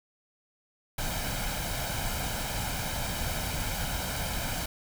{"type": "noise with comb filter", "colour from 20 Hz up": "pink", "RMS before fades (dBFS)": -32, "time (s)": [0.98, 4.66], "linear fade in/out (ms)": 5, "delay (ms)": 1.3, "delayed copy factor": 0.6, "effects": []}